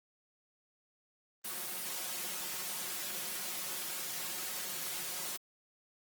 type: noise with comb filter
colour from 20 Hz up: white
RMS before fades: -39 dBFS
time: 1.44-5.37 s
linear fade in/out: 10 ms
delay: 5.5 ms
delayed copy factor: +0.75
effects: high-pass 150 Hz 12 dB/octave + Opus 24 kbps